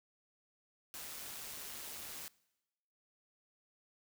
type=noise with amplitude modulation; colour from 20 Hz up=white; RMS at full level=-45 dBFS; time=0.94-2.28 s; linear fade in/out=0 ms; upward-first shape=sine; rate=151 Hz; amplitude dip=35%; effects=noise-tail reverb RT60 1.0 s tail -23 dB re dry